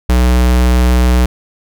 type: tone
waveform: square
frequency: 61.74 Hz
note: B1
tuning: in tune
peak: -8 dBFS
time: 0.09-1.26 s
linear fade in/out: 5 ms
effects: none